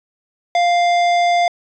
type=tone with hard clipping; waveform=sine; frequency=698.5 Hz; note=F5; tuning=in tune; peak=-14 dBFS; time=0.55-1.48 s; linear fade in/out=2 ms; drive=13 dB; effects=resampled to 22050 Hz